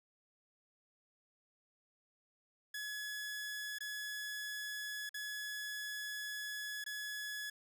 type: tone with dropouts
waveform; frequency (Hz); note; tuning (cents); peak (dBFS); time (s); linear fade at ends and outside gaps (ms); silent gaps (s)
sawtooth; 1695; G#6; +35; -37; 2.74-7.5; 5; 3.786-3.805 / 5.093-5.142 / 6.841-6.862
effects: none